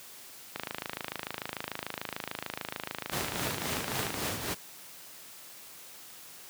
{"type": "click train", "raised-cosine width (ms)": 0.3, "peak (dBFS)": -17, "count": 97, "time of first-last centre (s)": [0.56, 4.142], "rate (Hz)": 26.8}
{"type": "noise with tremolo", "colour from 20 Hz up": "pink", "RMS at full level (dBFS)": -31, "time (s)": [3.11, 4.55], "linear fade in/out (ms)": 20, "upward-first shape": "triangle", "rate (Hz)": 3.7, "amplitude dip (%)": 60}
{"effects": ["white hiss -49 dBFS RMS until 6.49 s", "high-pass 100 Hz 12 dB/octave"]}